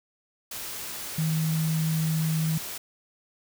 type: tone in noise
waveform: sine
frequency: 159 Hz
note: D#3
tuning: 38 cents sharp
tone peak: -23 dBFS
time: 1.18-2.58 s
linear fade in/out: 5 ms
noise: white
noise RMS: -36 dBFS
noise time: 0.51-2.78 s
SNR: +10 dB
effects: none